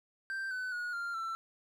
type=tone with pitch steps; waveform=triangle; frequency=1568 / 1507.6 / 1449.5 / 1393.7 / 1340 Hz; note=G6 / F#6 / F#6 / F6 / E6; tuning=0 / +32 / -36 / -4 / +28 cents; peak=-33 dBFS; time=0.3-1.35 s; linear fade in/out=0 ms; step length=210 ms; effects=none